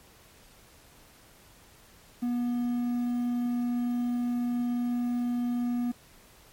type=tone with quantisation; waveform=triangle; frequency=242.3 Hz; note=B3; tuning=33 cents flat; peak=-24 dBFS; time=2.22-5.92 s; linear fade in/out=10 ms; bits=9; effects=pink hiss -56 dBFS RMS until 6.52 s + MP3 64 kbps